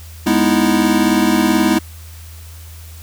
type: chord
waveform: square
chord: E major seventh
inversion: first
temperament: equal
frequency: 207.7 / 246.9 / 311.1 / 329.6 Hz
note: G#3 / B3 / D#4 / E4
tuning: 0 / 0 / 0 / 0 cents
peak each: -18 dBFS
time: 0.26-1.79 s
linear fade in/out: 10 ms
effects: added 81 Hz sine -33 dBFS peak until 3.02 s + white hiss -42 dBFS RMS until 3.02 s